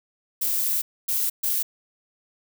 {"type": "noise bursts at uneven times", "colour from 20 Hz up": "violet", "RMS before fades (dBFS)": -24, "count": 3, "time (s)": [[0.41, 0.82], [1.08, 1.3], [1.43, 1.63]], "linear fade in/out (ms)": 10, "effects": []}